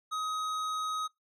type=tone with hard clipping; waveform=triangle; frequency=1262 Hz; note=D#6; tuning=24 cents sharp; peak=-33 dBFS; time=0.11-1.08 s; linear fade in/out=20 ms; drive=15 dB; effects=noise-tail reverb RT60 0.2 s tail -24 dB re dry